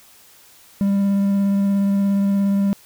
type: tone with vibrato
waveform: triangle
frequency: 198.6 Hz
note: G3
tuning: 23 cents sharp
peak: -13 dBFS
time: 0.81-2.73 s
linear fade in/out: 0 ms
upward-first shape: triangle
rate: 17 Hz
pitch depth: 13 cents each way
effects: white hiss -49 dBFS RMS until 2.85 s